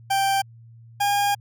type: tone pair in turn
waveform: 40% pulse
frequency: 784 / 811.8 Hz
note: G5 / G#5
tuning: 0 / -40 cents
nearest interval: minor second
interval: 60 cents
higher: second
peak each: -18 dBFS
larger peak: neither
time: 0.1-0.42 / 1-1.35 s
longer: second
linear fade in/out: 10 ms
effects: added 115 Hz sine -44 dBFS peak until 1.4 s